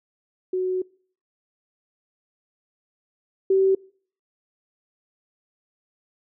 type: tone pair in turn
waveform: sine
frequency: 370 / 384.2 Hz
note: F#4 / G4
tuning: 0 / -35 cents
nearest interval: minor second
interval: 65 cents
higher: second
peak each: -21 / -15 dBFS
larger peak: second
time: 0.53-0.82 / 3.5-3.75 s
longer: first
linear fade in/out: 5 ms
effects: noise-tail reverb RT60 0.5 s tail -24 dB re dry